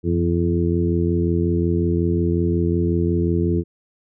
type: harmonic tone with a mistuned harmonic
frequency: 85.5 Hz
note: F2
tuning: 36 cents flat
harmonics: 1 / 2 / 3 / 4 / 5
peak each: -21 / -22 / -26 / -22 / -27 dBFS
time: 0.03-3.64 s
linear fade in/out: 50 ms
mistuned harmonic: 1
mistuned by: +60 cents
effects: none